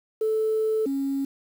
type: tone pair in turn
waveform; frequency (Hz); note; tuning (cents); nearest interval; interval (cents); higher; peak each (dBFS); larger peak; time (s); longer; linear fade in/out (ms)
sine; 437.5 / 274.3; A4 / C#4; -10 / -18; minor sixth; 808; first; -20 / -23; first; 0.21-0.86 / 0.86-1.25; first; 5
effects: tanh soft clip ceiling -16 dBFS + 8-bit